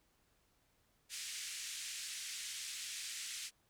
white band-pass noise, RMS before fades -45 dBFS, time 1.09-3.51 s, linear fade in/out 50 ms, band 1900 to 8700 Hz, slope 24 dB/octave, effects pink hiss -75 dBFS RMS until 3.69 s

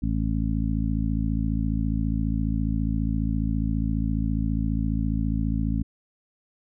harmonic tone, 54.7 Hz, A1, 9 cents flat, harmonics 1 / 2 / 3 / 4 / 5, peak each -26 / -29 / -30 / -29 / -31 dBFS, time 0.02-5.83 s, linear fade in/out 10 ms, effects none

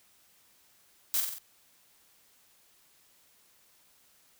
blue noise with echo, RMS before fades -28 dBFS, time 1.14-1.2 s, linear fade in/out 0 ms, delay 46 ms, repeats 4, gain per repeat -4 dB, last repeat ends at 1.384 s, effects white hiss -64 dBFS RMS until 4.39 s

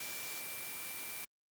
sine tone in noise, 2349 Hz, D7, in tune, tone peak -48 dBFS, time 0-1.25 s, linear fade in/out 5 ms, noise white, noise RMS -43 dBFS, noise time 0-1.25 s, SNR -8 dB, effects high-pass 100 Hz 12 dB/octave + Opus 48 kbps

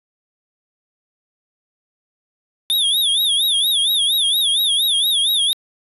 square tone with vibrato, 3520 Hz, A7, in tune, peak -15 dBFS, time 2.7-5.53 s, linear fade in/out 0 ms, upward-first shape sine, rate 4.3 Hz, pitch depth 150 cents each way, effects resampled to 32000 Hz

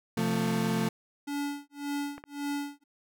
35% pulse chord, F major, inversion second, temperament equal with one note detuned, 130.81 / 174.61 / 222.8 Hz, C3 / F3 / A3, 0 / 0 / +22 cents, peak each -33 / -29 / -27 dBFS, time 0.17-0.89 s, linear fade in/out 5 ms
square tone with tremolo, 286.3 Hz, D4, 44 cents flat, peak -30 dBFS, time 1.27-2.84 s, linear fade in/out 10 ms, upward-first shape sine, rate 1.8 Hz, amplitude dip 100%
clicks, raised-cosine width 0.5 ms, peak -27 dBFS, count 2, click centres 2.18 / 2.239 s
effects none

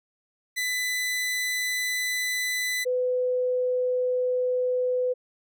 sawtooth / sine tone pair in turn, 1999 / 501.9 Hz, B6 / B4, +20 / +28 cents, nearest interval 2 octaves, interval 2392 cents, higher first, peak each -22 dBFS, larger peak neither, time 0.56-2.85 / 2.85-5.14 s, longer neither, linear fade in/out 20 ms, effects none

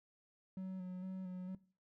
triangle tone with vibrato, 185.3 Hz, F#3, 3 cents sharp, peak -39 dBFS, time 0.57-1.55 s, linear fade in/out 2 ms, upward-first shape square, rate 2.2 Hz, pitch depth 24 cents each way, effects noise-tail reverb RT60 0.4 s tail -19 dB re dry

